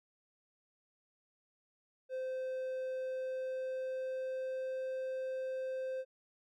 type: tone with pitch glide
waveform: triangle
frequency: 518 to 521.3 Hz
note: C5 to C5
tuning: -17 to -6 cents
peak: -34 dBFS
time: 2.09-6.05 s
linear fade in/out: 50 ms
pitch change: +11 cents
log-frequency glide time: 2.92-4.86 s
effects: none